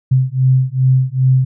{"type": "beating tone pair", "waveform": "sine", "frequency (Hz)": [129, 131.5], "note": ["C3", "C3"], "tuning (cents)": [-24, 9], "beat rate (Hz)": 2.5, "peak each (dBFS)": -13, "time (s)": [0.11, 1.45], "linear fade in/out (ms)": 10, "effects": []}